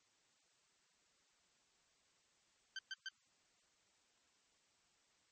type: tone bursts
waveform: 20% pulse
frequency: 1553 Hz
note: G6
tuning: 17 cents flat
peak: -38 dBFS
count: 3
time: 2.76-3.087 s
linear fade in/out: 2 ms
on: 29 ms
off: 120 ms
effects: white hiss -75 dBFS RMS until 5.31 s + MP3 32 kbps